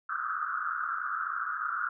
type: band-pass noise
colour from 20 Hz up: pink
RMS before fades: -33 dBFS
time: 0.09-1.89 s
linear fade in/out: 5 ms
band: 1200 to 1500 Hz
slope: 96 dB/octave
effects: none